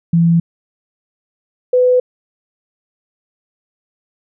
sine tone pair in turn, 168 / 500.8 Hz, E3 / B4, +33 / +24 cents, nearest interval octave + perfect fifth, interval 1891 cents, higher second, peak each -8 dBFS, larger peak neither, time 0.13-0.4 / 1.73-2 s, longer neither, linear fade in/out 5 ms, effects none

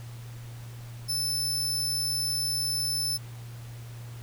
sawtooth tone, 5274 Hz, E8, in tune, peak -24 dBFS, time 1.08-3.18 s, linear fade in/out 20 ms, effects added 118 Hz sine -39 dBFS peak until 4.22 s + pink hiss -51 dBFS RMS until 4.22 s

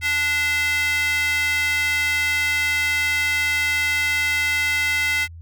square tone with high-pass filter, 292.9 Hz, D4, 5 cents flat, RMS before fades -21 dBFS, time 0.01-5.28 s, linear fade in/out 50 ms, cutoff 2000 Hz, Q 4.3, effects added 83 Hz sine -36 dBFS peak until 5.41 s

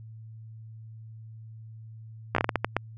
slowing click train, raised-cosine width 0.5 ms, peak -8 dBFS, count 9, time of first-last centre 2.35-2.766 s, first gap 14 ms, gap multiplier 1.36, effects added 111 Hz sine -42 dBFS peak until 2.97 s

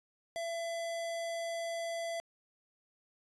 square tone, 671 Hz, E5, 31 cents sharp, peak -36 dBFS, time 0.36-2.2 s, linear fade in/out 0 ms, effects resampled to 24000 Hz

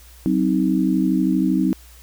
sine chord, C diminished, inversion second, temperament just, 188.37 / 261.6 / 314 Hz, Gb3 / C4 / Eb4, +31 / 0 / +16 cents, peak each -20 dBFS, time 0.26-1.73 s, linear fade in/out 0 ms, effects added 60 Hz sine -44 dBFS peak until 2.02 s + white hiss -49 dBFS RMS until 2.02 s

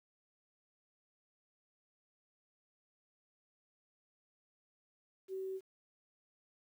sine tone with quantisation, 380.9 Hz, G4, 50 cents flat, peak -38 dBFS, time 5.28-5.61 s, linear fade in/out 50 ms, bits 11, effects none

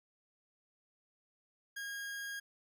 40% pulse tone, 1631 Hz, G#6, 32 cents flat, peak -39 dBFS, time 1.76-2.4 s, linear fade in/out 10 ms, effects none

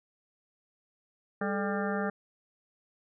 harmonic tone with a mistuned harmonic, 199.4 Hz, G3, 30 cents sharp, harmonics 1 / 2 / 3 / 4 / 6 / 7 / 8 / 9, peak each -32 / -35 / -37 / -38 / -40 / -40 / -41 / -42 dBFS, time 1.41-2.1 s, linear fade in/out 5 ms, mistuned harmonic 2, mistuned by +140 cents, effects none

